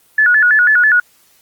sine tone with vibrato, 1587 Hz, G6, 21 cents sharp, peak -7 dBFS, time 0.18-1 s, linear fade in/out 5 ms, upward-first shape square, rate 6.1 Hz, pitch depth 150 cents each way, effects white hiss -52 dBFS RMS until 1.41 s + Opus 24 kbps

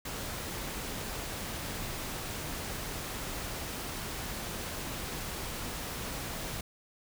pink noise, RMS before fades -38 dBFS, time 0.05-6.61 s, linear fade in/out 5 ms, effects none

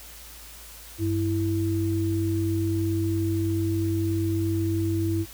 sine tone pair together, 98 / 329.6 Hz, G2 / E4, 0 / 0 cents, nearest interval octave + major sixth, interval 2100 cents, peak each -25 dBFS, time 0.98-5.26 s, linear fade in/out 50 ms, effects added 55 Hz sine -47 dBFS peak until 5.33 s + white hiss -45 dBFS RMS until 5.33 s

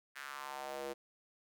square tone with high-pass filter sweep, 69.1 Hz, C#2, 5 cents flat, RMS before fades -44 dBFS, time 0.15-0.94 s, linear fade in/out 20 ms, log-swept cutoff 1700 to 420 Hz, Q 2.8, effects none

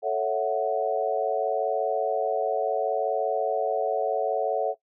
sine chord, F# minor seventh, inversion first, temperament equal, 440 / 554.4 / 659.3 / 740 Hz, A4 / C#5 / E5 / F#5, 0 / 0 / 0 / 0 cents, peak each -28 dBFS, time 0.02-4.75 s, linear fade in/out 50 ms, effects noise-tail reverb RT60 0.1 s tail -19 dB re dry

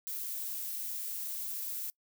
violet noise, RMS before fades -38 dBFS, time 0.07-1.9 s, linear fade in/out 0 ms, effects noise-tail reverb RT60 0.1 s tail -25 dB re dry

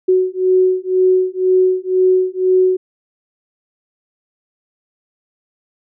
sine beating tone pair, 370 / 372 Hz, F#4 / F#4, 0 / +9 cents, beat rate 2 Hz, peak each -14 dBFS, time 0.08-2.77 s, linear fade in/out 10 ms, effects none

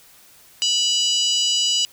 harmonic tone, 981 Hz, B5, 12 cents flat, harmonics 3 / 4 / 5 / 6 / 7 / 8, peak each -19 / -30 / -24 / -30 / -28 / -29 dBFS, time 0.62-1.85 s, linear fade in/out 0 ms, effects white hiss -50 dBFS RMS until 1.92 s

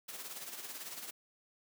white noise with tremolo, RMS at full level -43 dBFS, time 0.08-1.11 s, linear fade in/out 10 ms, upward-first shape sine, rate 18 Hz, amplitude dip 55%, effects high-pass 200 Hz 12 dB/octave

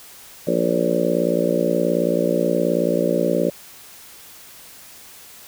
harmonic tone with a mistuned harmonic, 58.7 Hz, A#1, 13 cents sharp, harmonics 3 / 4 / 5 / 6 / 7 / 8 / 9 / 10, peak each -25 / -26 / -26 / -25 / -28 / -24 / -24 / -24 dBFS, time 0.47-3.5 s, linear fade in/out 5 ms, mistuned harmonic 10, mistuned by -26 cents, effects white hiss -43 dBFS RMS until 5.47 s

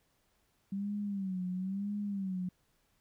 sine tone with vibrato, 193.5 Hz, G3, 22 cents flat, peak -33 dBFS, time 0.72-2.49 s, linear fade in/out 5 ms, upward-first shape sine, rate 1 Hz, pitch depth 110 cents each way, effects pink hiss -74 dBFS RMS until 3 s

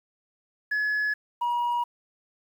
sine tone pair in turn, 1700 / 958.8 Hz, G#6 / A#5, +40 / +48 cents, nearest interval minor seventh, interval 992 cents, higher first, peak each -21 / -21 dBFS, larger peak neither, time 0.71-1.14 / 1.41-1.84 s, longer neither, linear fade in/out 10 ms, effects tanh soft clip ceiling -22 dBFS + 9-bit

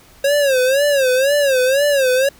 square tone with vibrato, 543 Hz, C#5, 36 cents flat, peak -13 dBFS, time 0.24-2.29 s, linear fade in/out 5 ms, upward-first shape sine, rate 2 Hz, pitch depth 130 cents each way, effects pink hiss -47 dBFS RMS until 2.39 s

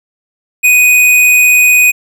square tone, 2489 Hz, D#7, in tune, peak -5 dBFS, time 0.63-1.92 s, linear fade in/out 20 ms, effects none

